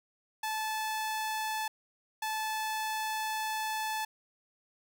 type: tone pair in turn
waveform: sawtooth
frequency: 870 / 870 Hz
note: A5 / A5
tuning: -20 / -20 cents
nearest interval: unison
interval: 0 cents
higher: neither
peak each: -28 dBFS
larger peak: neither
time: 0.43-1.68 / 2.22-4.05 s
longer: second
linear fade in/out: 5 ms
effects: none